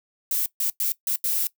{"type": "noise bursts at uneven times", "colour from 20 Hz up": "violet", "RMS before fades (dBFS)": -24, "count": 5, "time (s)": [[0.31, 0.46], [0.6, 0.7], [0.8, 0.92], [1.07, 1.16], [1.24, 1.47]], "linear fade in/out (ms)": 2, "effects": ["noise-tail reverb RT60 0.1 s tail -19 dB re dry"]}